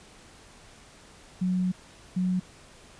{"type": "tone bursts at uneven times", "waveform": "sine", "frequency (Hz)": 183.2, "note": "F#3", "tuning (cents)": -17, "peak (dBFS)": -23, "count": 2, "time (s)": [[1.41, 1.72], [2.16, 2.4]], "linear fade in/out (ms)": 10, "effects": ["pink hiss -52 dBFS RMS until 2.99 s", "resampled to 22050 Hz"]}